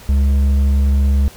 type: tone with hard clipping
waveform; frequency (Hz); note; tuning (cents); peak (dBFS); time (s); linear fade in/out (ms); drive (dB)
sine; 69.3; C#2; 0; -12; 0.09-1.28; 0; 5
effects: pink hiss -40 dBFS RMS until 1.36 s